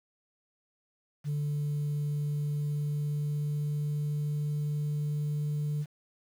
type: tone with pitch glide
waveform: sine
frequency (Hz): 146.83 to 148.45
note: D3 to D3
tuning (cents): 0 to +19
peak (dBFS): -26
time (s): 1.24-5.86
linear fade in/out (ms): 50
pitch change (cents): +19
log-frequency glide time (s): 2.33-5.45
effects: tanh soft clip ceiling -27 dBFS + 9-bit